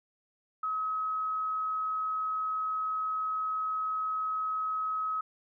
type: tone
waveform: sine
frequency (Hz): 1277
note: D#6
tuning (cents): +45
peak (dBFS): -29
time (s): 0.63-5.21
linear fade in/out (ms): 5
effects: none